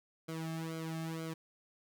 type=tone with flanger; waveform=sawtooth; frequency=162.1 Hz; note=E3; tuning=29 cents flat; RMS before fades=-40 dBFS; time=0.28-1.34 s; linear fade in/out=10 ms; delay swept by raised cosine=1.1 to 2.1 ms; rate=2.1 Hz; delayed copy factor=-0.85; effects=none